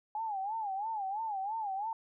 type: tone with vibrato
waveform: sine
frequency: 830.6 Hz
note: G#5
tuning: in tune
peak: -33 dBFS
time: 0.15-1.93 s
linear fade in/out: 2 ms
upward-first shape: sine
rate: 3 Hz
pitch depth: 150 cents each way
effects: none